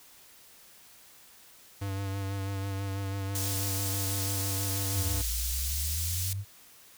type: tone with vibrato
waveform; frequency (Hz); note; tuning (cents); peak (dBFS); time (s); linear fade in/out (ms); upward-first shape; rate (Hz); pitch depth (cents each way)
square; 98; G2; 0; -32; 1.81-5.22; 10; sine; 6.1; 25
type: high-pass noise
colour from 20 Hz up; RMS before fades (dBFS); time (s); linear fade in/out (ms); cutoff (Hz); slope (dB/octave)
pink; -34; 3.35-6.33; 2; 5500; 12
type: exponential two-way sweep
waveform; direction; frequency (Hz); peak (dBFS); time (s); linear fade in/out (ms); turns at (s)
sine; down then up; 105.2 to 55 to 102.5; -31; 4.9-6.45; 50; 5.28
effects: white hiss -55 dBFS RMS until 6.97 s